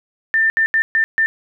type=tone bursts at uneven times; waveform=sine; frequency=1791 Hz; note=A6; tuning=30 cents sharp; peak=-12 dBFS; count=5; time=0.34-0.5 / 0.57-0.66 / 0.74-0.82 / 0.95-1.04 / 1.18-1.26 s; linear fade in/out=0 ms; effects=none